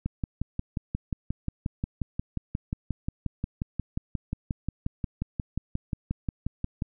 click train, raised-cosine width 5 ms, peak -16 dBFS, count 39, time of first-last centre 0.06-6.822 s, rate 5.62 Hz, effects none

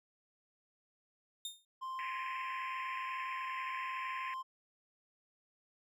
sawtooth tone with exponential decay, 3650 Hz, A#7, 37 cents flat, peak -34 dBFS, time 1.45-1.65 s, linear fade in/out 2 ms, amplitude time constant 43 ms
triangle tone, 1046.5 Hz, C6, in tune, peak -37 dBFS, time 1.81-4.43 s, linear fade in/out 20 ms
pink band-pass noise, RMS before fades -45 dBFS, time 1.99-4.34 s, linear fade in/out 0 ms, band 1700 to 2700 Hz, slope 96 dB/octave
effects none

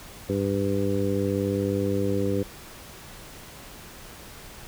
harmonic tone, 99.2 Hz, G2, 21 cents sharp, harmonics 1 / 2 / 3 / 4 / 5, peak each -29 / -29 / -29 / -29 / -29 dBFS, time 0.29-2.43 s, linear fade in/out 5 ms, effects pink hiss -44 dBFS RMS until 4.67 s

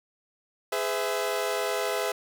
sawtooth chord, E major, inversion first, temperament equal with one note detuned, 415.3 / 506.9 / 659.3 Hz, G#4 / B4 / E5, 0 / +45 / 0 cents, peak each -27 dBFS, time 0.72-2.12 s, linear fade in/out 5 ms, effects none

